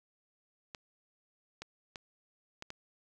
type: clicks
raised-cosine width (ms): 0.2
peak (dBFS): -25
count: 5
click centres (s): 0.748 / 1.62 / 1.958 / 2.624 / 2.704
effects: none